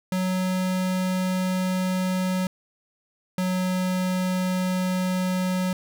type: tone pair in turn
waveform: square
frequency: 185 / 184.14 Hz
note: F#3 / F#3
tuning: 0 / -8 cents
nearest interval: unison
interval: 8 cents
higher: first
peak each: -23 dBFS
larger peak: neither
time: 0.12-2.47 / 3.38-5.73 s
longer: neither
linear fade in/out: 2 ms
effects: none